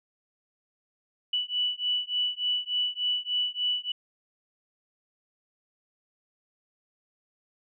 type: beating tone pair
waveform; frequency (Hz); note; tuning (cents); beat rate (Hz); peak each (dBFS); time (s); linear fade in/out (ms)
sine; 2960 / 2963.4; F#7 / F#7; 0 / +2; 3.4; -29; 1.33-3.92; 5
effects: none